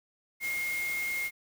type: tone in noise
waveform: sine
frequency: 2140 Hz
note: C7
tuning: 38 cents sharp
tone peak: -30 dBFS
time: 0.4-1.31 s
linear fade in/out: 50 ms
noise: white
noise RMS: -41 dBFS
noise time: 0.4-1.31 s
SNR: +8 dB
effects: none